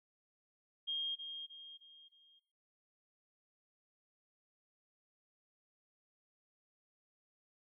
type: tone with echo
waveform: sine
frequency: 3229 Hz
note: G#7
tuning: 49 cents flat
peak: -35 dBFS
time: 0.87-1.16 s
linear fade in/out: 20 ms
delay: 310 ms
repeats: 4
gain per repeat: -7 dB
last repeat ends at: 2.4 s
effects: noise-tail reverb RT60 0.7 s tail -22 dB re dry